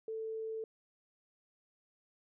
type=tone; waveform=sine; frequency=443.1 Hz; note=A4; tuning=12 cents sharp; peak=-37 dBFS; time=0.08-0.64 s; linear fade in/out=2 ms; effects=none